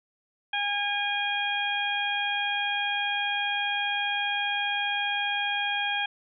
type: harmonic tone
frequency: 815 Hz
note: G#5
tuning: 33 cents flat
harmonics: 1 / 2 / 3 / 4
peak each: -31 / -31 / -31 / -31 dBFS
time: 0.53-6.06 s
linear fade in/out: 5 ms
effects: none